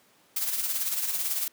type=noise with tremolo; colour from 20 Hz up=blue; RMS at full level=-27 dBFS; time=0.36-1.48 s; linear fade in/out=5 ms; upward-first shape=sine; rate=18 Hz; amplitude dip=50%; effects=pink hiss -61 dBFS RMS until 1.52 s + high-pass 200 Hz 12 dB/octave